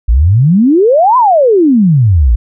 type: exponential two-way sweep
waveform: sine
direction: up then down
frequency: 52 to 1046.5 to 52 Hz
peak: -4 dBFS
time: 0.08-2.36 s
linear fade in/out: 10 ms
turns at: 1.17 s
effects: none